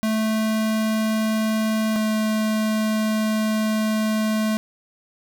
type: tone pair in turn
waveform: square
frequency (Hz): 218.7 / 216.8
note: A3 / A3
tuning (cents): -10 / -25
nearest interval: unison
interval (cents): 15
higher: first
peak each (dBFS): -20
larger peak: neither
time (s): 0.03-1.96 / 1.96-4.57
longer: second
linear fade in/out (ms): 0
effects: 10-bit